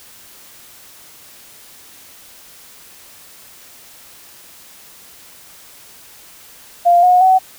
sine tone with pitch steps, 697 / 724.1 / 752.2 Hz, F5 / F#5 / F#5, -4 / -38 / +28 cents, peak -7 dBFS, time 6.85-7.39 s, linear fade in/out 20 ms, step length 180 ms, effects white hiss -42 dBFS RMS until 7.58 s

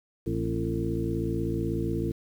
harmonic tone with a mistuned harmonic, 56.2 Hz, A1, 37 cents sharp, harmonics 1 / 2 / 3 / 4 / 5 / 6 / 8, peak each -35 / -32 / -34 / -37 / -36 / -31 / -36 dBFS, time 0.26-2.12 s, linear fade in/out 10 ms, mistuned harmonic 5, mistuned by -64 cents, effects 9-bit

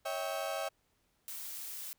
35% pulse chord, C# diminished, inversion none, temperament equal with one note detuned, 554.4 / 646.8 / 784 Hz, C#5 / E5 / G5, 0 / -33 / 0 cents, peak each -38 / -36 / -39 dBFS, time 0.05-0.69 s, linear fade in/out 10 ms
blue noise, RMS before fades -43 dBFS, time 1.28-1.93 s, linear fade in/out 0 ms
effects pink hiss -75 dBFS RMS until 1.98 s

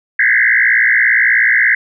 sine tone with frequency modulation, 1843 Hz, A#6, 20 cents flat, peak -8 dBFS, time 0.19-1.75 s, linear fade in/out 5 ms, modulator 58.4 Hz, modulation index 4.5, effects none

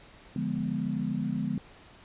sine chord, D diminished seventh, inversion none, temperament equal, 146.83 / 174.61 / 207.7 / 246.9 Hz, D3 / F3 / Ab3 / Cb4, 0 / 0 / 0 / 0 cents, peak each -35 / -34 / -32 / -33 dBFS, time 0.36-1.58 s, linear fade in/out 2 ms, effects pink hiss -53 dBFS RMS until 2.04 s + resampled to 8000 Hz

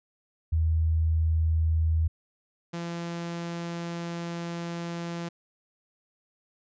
sine / sawtooth tone pair in turn, 80.4 / 170.36 Hz, E2 / F3, -43 / -43 cents, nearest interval octave + minor second, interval 1300 cents, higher second, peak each -21 / -28 dBFS, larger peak first, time 0.52-2.08 / 2.73-5.29 s, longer second, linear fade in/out 10 ms, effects resampled to 16000 Hz

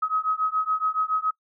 sine beating tone pair, 1268 / 1275.1 Hz, D#6 / D#6, +32 / +42 cents, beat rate 7.1 Hz, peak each -25 dBFS, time 0.02-1.31 s, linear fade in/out 10 ms, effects noise-tail reverb RT60 0.1 s tail -25 dB re dry

